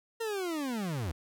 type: linear sweep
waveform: 40% pulse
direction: down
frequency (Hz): 465 to 72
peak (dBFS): -31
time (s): 0.2-1.12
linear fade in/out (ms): 10
effects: none